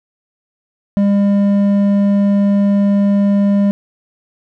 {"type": "tone with hard clipping", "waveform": "sine", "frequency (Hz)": 201, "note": "G3", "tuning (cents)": 44, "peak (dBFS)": -11, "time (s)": [0.97, 3.71], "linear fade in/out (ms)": 0, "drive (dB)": 6, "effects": []}